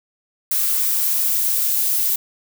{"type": "noise with high-pass filter sweep", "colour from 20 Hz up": "violet", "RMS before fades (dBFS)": -19, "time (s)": [0.51, 2.16], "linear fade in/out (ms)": 5, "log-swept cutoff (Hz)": [1300, 380], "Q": 2.5, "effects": []}